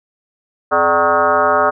sine tone with frequency modulation, 930 Hz, A#5, 4 cents flat, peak -10 dBFS, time 0.71-1.71 s, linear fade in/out 20 ms, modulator 168 Hz, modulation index 2.9, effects none

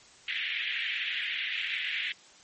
pink band-pass noise, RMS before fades -33 dBFS, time 0.28-2.12 s, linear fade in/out 2 ms, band 1800 to 3400 Hz, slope 48 dB/octave, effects white hiss -55 dBFS RMS until 2.43 s + MP3 32 kbps

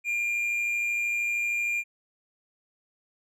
triangle tone with amplitude modulation, 2400 Hz, D7, 37 cents sharp, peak -22 dBFS, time 0.04-1.84 s, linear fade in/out 50 ms, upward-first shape sine, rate 113 Hz, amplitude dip 35%, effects none

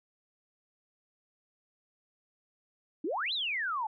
sine exponential two-way sweep, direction up then down, 277.2 to 4146 to 830 Hz, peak -30 dBFS, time 3.04-3.87 s, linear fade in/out 5 ms, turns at 3.33 s, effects none

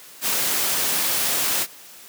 white noise, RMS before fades -22 dBFS, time 0.21-1.67 s, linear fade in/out 50 ms, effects white hiss -44 dBFS RMS until 2.08 s + high-pass 150 Hz 12 dB/octave

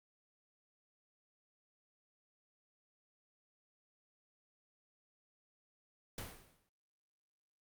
pink noise with exponential decay, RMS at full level -42 dBFS, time 6.18-6.69 s, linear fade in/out 2 ms, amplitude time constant 110 ms, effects Opus 48 kbps

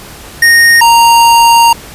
square tone pair in turn, 1855 / 930.2 Hz, A#6 / A#5, -9 / -4 cents, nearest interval octave, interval 1195 cents, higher first, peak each -3 dBFS, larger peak neither, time 0.42-0.81 / 0.81-1.73 s, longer second, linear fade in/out 5 ms, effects pink hiss -30 dBFS RMS until 1.94 s + resampled to 32000 Hz

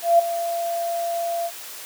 sine tone with ADSR envelope, 682 Hz, F5, 41 cents flat, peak -9 dBFS, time 0.02-1.51 s, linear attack 170 ms, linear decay 10 ms, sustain -13 dB, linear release 53 ms, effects white hiss -37 dBFS RMS until 1.85 s + high-pass 400 Hz 12 dB/octave

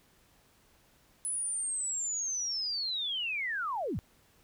sine linear sweep, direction down, 10140 to 55 Hz, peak -31 dBFS, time 1.25-3.99 s, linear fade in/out 0 ms, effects pink hiss -65 dBFS RMS until 4.43 s

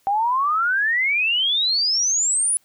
sine exponential sweep, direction up, 775 to 10120 Hz, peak -17 dBFS, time 0.07-2.57 s, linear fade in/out 0 ms, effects white hiss -62 dBFS RMS until 2.64 s

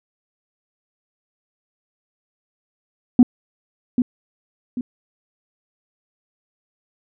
sine tone with echo, 246.9 Hz, B3, in tune, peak -4 dBFS, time 3.19-3.23 s, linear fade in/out 2 ms, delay 790 ms, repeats 2, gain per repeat -9 dB, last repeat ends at 4.81 s, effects tanh soft clip ceiling -3 dBFS

